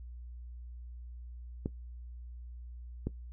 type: clicks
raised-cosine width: 3 ms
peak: -20 dBFS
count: 2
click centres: 1.659 / 3.07 s
effects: noise-tail reverb RT60 0.1 s tail -17 dB re dry + added 60 Hz sine -43 dBFS peak until 3.32 s